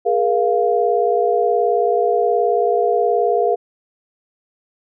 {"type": "tone cluster", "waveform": "sine", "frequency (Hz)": [415, 473.7, 697], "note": ["G#4", "A#4", "F5"], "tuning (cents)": [-1, 28, -4], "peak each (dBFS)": -18, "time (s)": [0.05, 3.56], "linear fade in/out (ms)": 20, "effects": []}